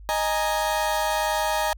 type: chord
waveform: 35% pulse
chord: D# suspended fourth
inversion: none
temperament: equal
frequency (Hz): 622.3 / 830.6 / 932.3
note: D#5 / G#5 / A#5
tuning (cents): 0 / 0 / 0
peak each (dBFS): -25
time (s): 0.09-1.73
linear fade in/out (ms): 0
effects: added 50 Hz sine -40 dBFS peak until 1.77 s